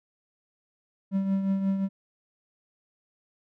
triangle tone with tremolo, 194.1 Hz, G3, 17 cents flat, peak -19 dBFS, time 1.11-1.89 s, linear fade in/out 50 ms, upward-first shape triangle, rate 5.6 Hz, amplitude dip 55%, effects none

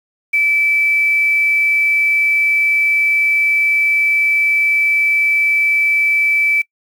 sine tone with quantisation, 2314 Hz, D7, 26 cents flat, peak -11 dBFS, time 0.33-6.62 s, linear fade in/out 10 ms, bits 6, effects noise-tail reverb RT60 0.1 s tail -23 dB re dry

